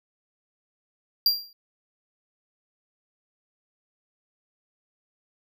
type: tone with exponential decay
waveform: square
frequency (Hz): 4754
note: D8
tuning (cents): +20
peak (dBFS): -15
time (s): 1.26-1.53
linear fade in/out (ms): 2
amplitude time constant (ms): 57
effects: none